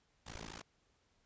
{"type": "noise with amplitude modulation", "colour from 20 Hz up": "pink", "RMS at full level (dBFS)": -44, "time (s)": [0.26, 0.62], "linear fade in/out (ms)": 10, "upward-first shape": "sine", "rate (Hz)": 54.8, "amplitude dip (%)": 100, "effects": ["pink hiss -75 dBFS RMS until 1.25 s", "resampled to 16000 Hz"]}